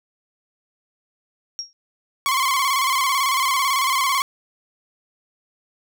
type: tone with exponential decay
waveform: sine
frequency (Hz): 5590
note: F8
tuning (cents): +1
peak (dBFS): -22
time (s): 1.59-1.73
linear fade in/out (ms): 0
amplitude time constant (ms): 30
type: tone with vibrato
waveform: sawtooth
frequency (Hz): 1077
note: C6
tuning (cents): +50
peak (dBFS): -14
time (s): 2.26-4.22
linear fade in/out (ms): 0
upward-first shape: square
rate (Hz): 18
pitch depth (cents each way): 65
effects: none